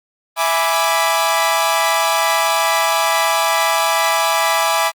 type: chord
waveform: sawtooth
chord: E dominant seventh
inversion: none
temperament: equal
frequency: 659.3 / 830.6 / 987.8 / 1174.7 Hz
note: E5 / G#5 / B5 / D6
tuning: 0 / 0 / 0 / 0 cents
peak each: -16 dBFS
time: 0.36-4.92 s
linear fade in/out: 50 ms
effects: Opus 32 kbps